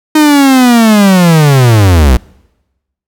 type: linear sweep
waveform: 45% pulse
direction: down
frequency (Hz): 311.1 to 57.8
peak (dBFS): -3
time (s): 0.15-2.17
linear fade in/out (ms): 5
effects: noise-tail reverb RT60 1.0 s tail -26 dB re dry